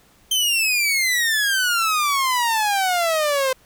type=exponential sweep; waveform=sawtooth; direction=down; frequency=3136 to 514 Hz; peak=-14 dBFS; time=0.31-3.53 s; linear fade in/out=5 ms; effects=pink hiss -55 dBFS RMS until 3.65 s